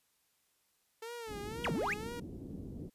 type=tone with vibrato; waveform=sawtooth; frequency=441.1 Hz; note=A4; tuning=4 cents sharp; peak=-38 dBFS; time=1.02-2.2 s; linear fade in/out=5 ms; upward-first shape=sine; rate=2 Hz; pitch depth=140 cents each way
type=low-pass noise; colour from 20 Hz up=white; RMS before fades=-45 dBFS; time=1.27-2.9 s; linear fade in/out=20 ms; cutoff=330 Hz; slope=24 dB/octave
type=exponential two-way sweep; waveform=triangle; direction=down then up; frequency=3653 to 138 to 2761 Hz; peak=-30 dBFS; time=1.64-1.94 s; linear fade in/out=5 ms; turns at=1.72 s
effects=white hiss -75 dBFS RMS until 2.94 s + resampled to 32000 Hz